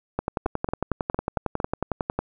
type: two click trains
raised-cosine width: 1 ms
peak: -12 / -10 dBFS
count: 6 / 23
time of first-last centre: 0.46-1.602 / 0.19-2.19 s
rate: 4.38 / 11 Hz
effects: none